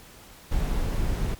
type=noise; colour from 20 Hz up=brown; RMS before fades=-25 dBFS; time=0.51-1.35 s; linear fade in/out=10 ms; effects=pink hiss -49 dBFS RMS until 1.39 s + MP3 96 kbps